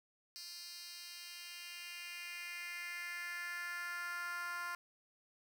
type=tone with high-pass filter sweep; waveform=10% pulse; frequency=349.2 Hz; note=F4; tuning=in tune; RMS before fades=-45 dBFS; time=0.36-4.75 s; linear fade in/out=0 ms; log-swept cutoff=4400 to 1200 Hz; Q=3; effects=none